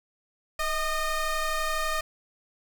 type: ring-modulated tone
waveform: 25% pulse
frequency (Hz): 618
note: D#5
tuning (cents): -12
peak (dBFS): -19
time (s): 0.59-2.01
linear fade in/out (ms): 5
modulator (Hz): 602
effects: none